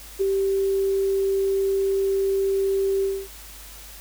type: tone with ADSR envelope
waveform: sine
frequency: 389.5 Hz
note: G4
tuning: 11 cents flat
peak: -16 dBFS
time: 0.19-3.28 s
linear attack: 25 ms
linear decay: 6 ms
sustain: -3 dB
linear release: 250 ms
effects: added 50 Hz sine -44 dBFS peak until 4 s + white hiss -43 dBFS RMS until 4 s